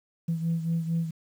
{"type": "beating tone pair", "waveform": "sine", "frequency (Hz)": [164.81, 169.21], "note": ["E3", "E3"], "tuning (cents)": [0, 46], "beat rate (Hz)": 4.4, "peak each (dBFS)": [-25, -31], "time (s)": [0.28, 1.11], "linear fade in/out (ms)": 10, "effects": ["tanh soft clip ceiling -20 dBFS", "9-bit"]}